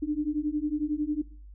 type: beating tone pair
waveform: sine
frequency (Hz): 293.7 / 304.7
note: D4 / D#4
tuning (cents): 0 / -36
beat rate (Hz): 11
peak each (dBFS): -29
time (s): 0.02-1.22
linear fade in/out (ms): 10
effects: noise-tail reverb RT60 0.5 s tail -21 dB re dry + added 50 Hz sine -44 dBFS peak until 1.54 s